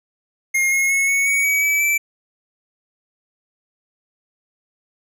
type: tone with pitch steps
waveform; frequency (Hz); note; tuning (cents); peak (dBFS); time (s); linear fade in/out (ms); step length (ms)
square; 2136 / 2162 / 2188 / 2215 / 2242 / 2270 / 2297 / 2325; C7 / C#7 / C#7 / C#7 / C#7 / C#7 / D7 / D7; +35 / -44 / -23 / -2 / +19 / +41 / -39 / -18; -16; 0.54-1.98; 10; 180
effects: none